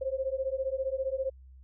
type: beating tone pair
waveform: sine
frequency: 523.3 / 538.3 Hz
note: C5 / C5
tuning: 0 / +49 cents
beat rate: 15 Hz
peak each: -32 / -32 dBFS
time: 0.01-1.3 s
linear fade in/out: 10 ms
effects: added 65 Hz sine -49 dBFS peak until 1.63 s